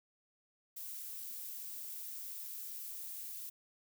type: noise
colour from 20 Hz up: violet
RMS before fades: -45 dBFS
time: 0.76-3.5 s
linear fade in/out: 10 ms
effects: none